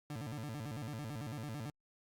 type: tone with vibrato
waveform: 30% pulse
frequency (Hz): 128.4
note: C3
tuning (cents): -32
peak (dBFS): -38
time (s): 0.1-1.7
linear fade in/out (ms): 2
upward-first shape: square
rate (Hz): 9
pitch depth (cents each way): 250
effects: Opus 48 kbps